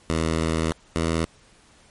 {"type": "tone pair in turn", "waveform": "10% pulse", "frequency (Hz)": [80.7, 81.87], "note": ["E2", "E2"], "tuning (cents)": [-36, -11], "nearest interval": "unison", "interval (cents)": 25, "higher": "second", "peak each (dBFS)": -13, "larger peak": "neither", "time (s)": [[0.1, 0.72], [0.96, 1.25]], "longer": "first", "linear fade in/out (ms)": 0, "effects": ["pink hiss -55 dBFS RMS until 1.9 s", "MP3 48 kbps"]}